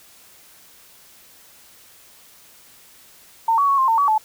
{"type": "tone with pitch steps", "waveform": "sine", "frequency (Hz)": [908, 1126, 1110, 1056, 904, 1135, 868], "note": ["A#5", "C#6", "C#6", "C6", "A5", "C#6", "A5"], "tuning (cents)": [-46, 27, 2, 16, 47, 41, -24], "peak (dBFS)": -14, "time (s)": [3.48, 4.18], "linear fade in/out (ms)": 5, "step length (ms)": 100, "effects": ["white hiss -49 dBFS RMS until 4.24 s"]}